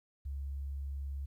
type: tone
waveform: sine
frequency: 69.3 Hz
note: C#2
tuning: in tune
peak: -36 dBFS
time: 0.25-1.26 s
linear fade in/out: 10 ms
effects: 12-bit